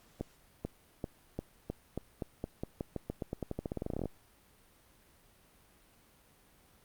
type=accelerating click train; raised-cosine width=2 ms; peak=-22 dBFS; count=29; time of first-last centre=0.21-4.057 s; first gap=440 ms; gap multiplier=0.89; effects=pink hiss -64 dBFS RMS until 6.84 s + Opus 48 kbps